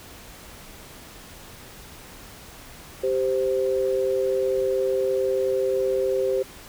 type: tone pair together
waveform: sine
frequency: 390.4 / 521.1 Hz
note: G4 / C5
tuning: -7 / -7 cents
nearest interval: perfect fourth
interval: 500 cents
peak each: -23 dBFS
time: 3.03-6.43 s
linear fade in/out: 10 ms
effects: pink hiss -44 dBFS RMS until 6.68 s